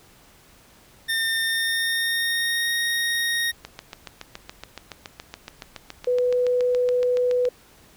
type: tone with pitch glide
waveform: 25% pulse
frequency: 1813 to 1864 Hz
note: A#6 to A#6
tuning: -49 to -1 cents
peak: -18 dBFS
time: 1.08-3.52 s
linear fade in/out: 20 ms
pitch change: +48 cents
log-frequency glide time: 1.38-2.71 s
type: click train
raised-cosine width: 0.2 ms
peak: -17 dBFS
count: 28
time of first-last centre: 3.65-7.453 s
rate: 7.1 Hz
type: tone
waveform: sine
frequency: 495.5 Hz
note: B4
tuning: 6 cents sharp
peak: -18 dBFS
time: 6.07-7.49 s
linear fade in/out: 5 ms
effects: pink hiss -53 dBFS RMS until 7.96 s